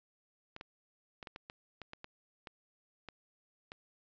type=clicks; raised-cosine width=0.3 ms; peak=-29 dBFS; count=12; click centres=0.564 / 0.611 / 1.228 / 1.272 / 1.361 / 1.499 / 1.817 / 1.934 / 2.044 / 2.472 / 3.087 / 3.719 s; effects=resampled to 16000 Hz